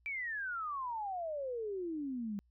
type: exponential sweep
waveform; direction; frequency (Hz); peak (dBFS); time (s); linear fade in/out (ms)
sine; down; 2349 to 196; -36; 0.06-2.39; 0
effects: added 60 Hz sine -67 dBFS peak until 2.5 s